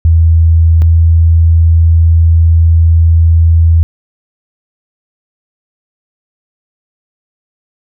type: tone pair in turn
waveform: sine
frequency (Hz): 81.9 / 82.37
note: E2 / E2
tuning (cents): -11 / -1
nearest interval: unison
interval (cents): 10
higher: second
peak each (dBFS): -3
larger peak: neither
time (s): 0.05-0.82 / 0.82-3.83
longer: second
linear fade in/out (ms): 0
effects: none